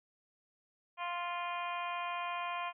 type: harmonic tone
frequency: 349.2 Hz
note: F4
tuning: in tune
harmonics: 2 / 3 / 4 / 5 / 6 / 7 / 8 / 9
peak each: -41 / -38 / -48 / -50 / -50 / -44 / -53 / -51 dBFS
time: 0.97-2.73 s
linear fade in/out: 50 ms
effects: none